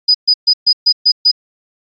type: tone bursts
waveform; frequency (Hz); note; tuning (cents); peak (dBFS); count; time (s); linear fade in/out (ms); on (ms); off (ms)
sine; 4964; D#8; -5; -6; 7; 0.08-1.315; 10; 65; 130
effects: AAC 64 kbps